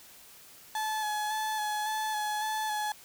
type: tone with vibrato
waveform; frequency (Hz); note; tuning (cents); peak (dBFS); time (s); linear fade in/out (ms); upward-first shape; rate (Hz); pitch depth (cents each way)
35% pulse; 856; A5; -48; -28; 0.75-2.92; 2; square; 1.8; 20
effects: white hiss -53 dBFS RMS until 3.04 s